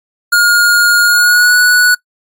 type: tone with pitch glide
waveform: square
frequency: 1426 to 1472 Hz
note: F6 to F#6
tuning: +36 to -9 cents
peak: -6 dBFS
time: 0.32-1.95 s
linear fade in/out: 10 ms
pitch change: +55 cents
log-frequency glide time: 1.04-1.56 s
effects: noise-tail reverb RT60 0.1 s tail -21 dB re dry + MP3 96 kbps